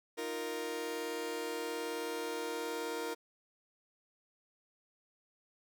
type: chord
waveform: sawtooth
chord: Eb suspended second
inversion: none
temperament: just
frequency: 311.1 / 350 / 466.7 Hz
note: Eb4 / F4 / Bb4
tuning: 0 / +4 / +2 cents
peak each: -40 / -39 / -34 dBFS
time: 0.17-3.15 s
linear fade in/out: 20 ms
effects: none

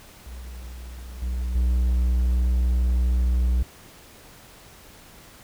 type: tone with level steps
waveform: triangle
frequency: 61.5 Hz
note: B1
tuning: 7 cents flat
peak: -33 / -22 / -16 dBFS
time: 0.26-3.63 s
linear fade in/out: 5 ms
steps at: 1.22 / 1.55 s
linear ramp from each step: 5 ms
effects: pink hiss -48 dBFS RMS until 5.43 s

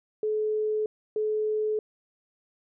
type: tone pair in turn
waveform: sine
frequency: 429.1 / 429.1 Hz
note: A4 / A4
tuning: -43 / -43 cents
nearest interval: unison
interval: 0 cents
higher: neither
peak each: -24 dBFS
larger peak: neither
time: 0.23-0.86 / 1.16-1.79 s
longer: neither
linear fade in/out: 2 ms
effects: none

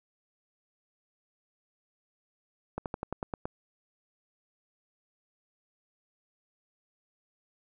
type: slowing click train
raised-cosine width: 1 ms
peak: -19 dBFS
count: 8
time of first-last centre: 2.78-3.455 s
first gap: 78 ms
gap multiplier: 1.07
effects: none

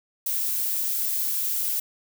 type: noise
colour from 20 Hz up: violet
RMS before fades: -26 dBFS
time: 0.26-1.8 s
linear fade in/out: 5 ms
effects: none

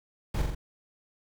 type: noise with echo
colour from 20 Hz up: brown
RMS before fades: -28 dBFS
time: 0.34-0.42 s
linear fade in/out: 5 ms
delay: 43 ms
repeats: 3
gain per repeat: -3 dB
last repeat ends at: 0.549 s
effects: none

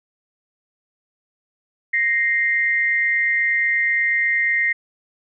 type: tone pair together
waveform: sine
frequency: 1864.7 / 2093 Hz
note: A#6 / C7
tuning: 0 / 0 cents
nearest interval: major second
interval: 200 cents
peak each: -19 dBFS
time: 1.93-4.73 s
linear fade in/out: 10 ms
effects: none

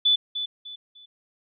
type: tone with echo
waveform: sine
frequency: 3481 Hz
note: A7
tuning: 19 cents flat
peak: -16 dBFS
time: 0.05-0.16 s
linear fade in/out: 10 ms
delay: 300 ms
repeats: 3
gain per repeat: -10 dB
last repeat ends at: 1.06 s
effects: none

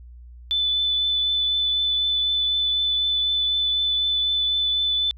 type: tone with vibrato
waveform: sine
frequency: 3500 Hz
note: A7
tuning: 10 cents flat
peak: -19 dBFS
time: 0.51-5.11 s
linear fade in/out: 0 ms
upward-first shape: triangle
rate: 4 Hz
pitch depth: 12 cents each way
effects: added 60 Hz sine -40 dBFS peak until 5.17 s

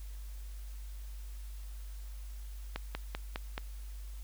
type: slowing click train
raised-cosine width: 0.3 ms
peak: -20 dBFS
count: 5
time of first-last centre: 2.76-3.579 s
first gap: 190 ms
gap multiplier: 1.05
effects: added 50 Hz sine -41 dBFS peak until 4.23 s + white hiss -59 dBFS RMS until 4.23 s

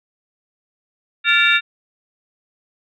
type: tone cluster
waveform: sine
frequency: 1394 / 1746 / 2308 / 2741 / 3673 Hz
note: F6 / A6 / D7 / F7 / A#7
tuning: -4 / -14 / -31 / -33 / -26 cents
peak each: -18 dBFS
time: 1.24-1.61 s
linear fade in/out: 50 ms
effects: tanh soft clip ceiling 0 dBFS

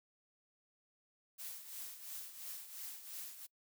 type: noise with tremolo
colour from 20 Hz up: blue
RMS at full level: -45 dBFS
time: 1.38-3.47 s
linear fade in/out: 20 ms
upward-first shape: triangle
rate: 2.9 Hz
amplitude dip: 70%
effects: noise-tail reverb RT60 0.1 s tail -24 dB re dry

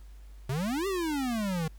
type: exponential two-way sweep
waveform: square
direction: up then down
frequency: 123.47 to 403.8 to 154.1 Hz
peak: -29 dBFS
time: 0.49-1.68 s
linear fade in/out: 5 ms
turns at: 0.87 s
effects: added 50 Hz sine -45 dBFS peak until 1.78 s + pink hiss -64 dBFS RMS until 1.78 s

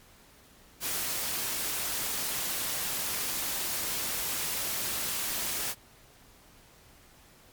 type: noise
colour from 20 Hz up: white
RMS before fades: -32 dBFS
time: 0.8-5.75 s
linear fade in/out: 50 ms
effects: pink hiss -57 dBFS RMS until 7.52 s + MP3 96 kbps

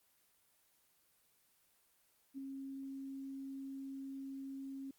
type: tone with ADSR envelope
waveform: sine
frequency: 270.9 Hz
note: C#4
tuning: 40 cents flat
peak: -40 dBFS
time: 2.34-4.91 s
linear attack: 39 ms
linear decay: 4 ms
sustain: -3 dB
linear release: 4 ms
effects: white hiss -73 dBFS RMS until 4.98 s + Opus 24 kbps

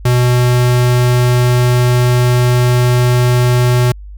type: tone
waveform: square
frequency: 123.47 Hz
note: B2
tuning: in tune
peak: -9 dBFS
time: 0.05-3.92 s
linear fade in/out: 5 ms
effects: added 50 Hz sine -28 dBFS peak until 4.17 s

